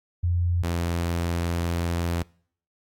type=tone pair in turn; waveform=sine / sawtooth; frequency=87.31 / 85.37 Hz; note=F2 / F2; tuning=0 / -39 cents; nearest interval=unison; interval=39 cents; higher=first; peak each=-20 dBFS; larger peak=neither; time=0.23-0.63 / 0.63-2.23 s; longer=second; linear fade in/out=10 ms; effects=noise-tail reverb RT60 0.6 s tail -26 dB re dry + AAC 64 kbps